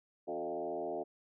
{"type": "tone with frequency modulation", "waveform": "sine", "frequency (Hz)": 523.3, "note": "C5", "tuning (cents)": 0, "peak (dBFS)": -35, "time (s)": [0.27, 1.04], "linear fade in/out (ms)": 20, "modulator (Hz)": 80.5, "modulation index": 2.7, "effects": []}